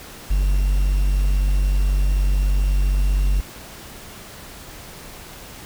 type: tone with quantisation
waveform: triangle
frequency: 48 Hz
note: G1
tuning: 36 cents flat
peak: -13 dBFS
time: 0.3-3.41 s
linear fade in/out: 10 ms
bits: 7
effects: pink hiss -39 dBFS RMS until 5.65 s